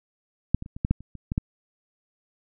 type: clicks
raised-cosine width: 5 ms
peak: -6 / -21 / -28 / -24 / -11 / -8 / -30 / -27 / -15 / -10 dBFS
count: 10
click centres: 0.546 / 0.624 / 0.661 / 0.765 / 0.849 / 0.91 / 1.006 / 1.153 / 1.319 / 1.379 s
effects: none